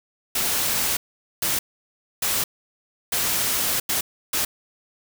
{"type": "noise bursts at uneven times", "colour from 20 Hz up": "white", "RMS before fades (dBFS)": -23, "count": 6, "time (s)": [[0.35, 0.97], [1.42, 1.59], [2.22, 2.44], [3.12, 3.8], [3.89, 4.01], [4.33, 4.45]], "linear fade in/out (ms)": 5, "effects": []}